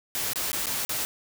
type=noise with dropouts; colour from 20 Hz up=white; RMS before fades=-29 dBFS; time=0.15-1.05 s; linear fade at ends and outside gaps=0 ms; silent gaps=0.333-0.358 / 0.517-0.53 / 0.658-0.668 / 0.85-0.893 s; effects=none